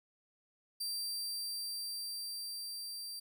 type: tone with level ramp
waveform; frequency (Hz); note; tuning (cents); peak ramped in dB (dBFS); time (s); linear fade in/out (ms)
sawtooth; 4700; D8; +1; -33 to -39; 0.8-3.2; 10
effects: none